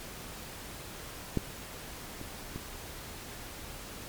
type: clicks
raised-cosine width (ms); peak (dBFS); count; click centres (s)
3; -14 / -29 / -24; 3; 1.373 / 2.214 / 2.56
effects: pink hiss -44 dBFS RMS until 4.08 s + MP3 96 kbps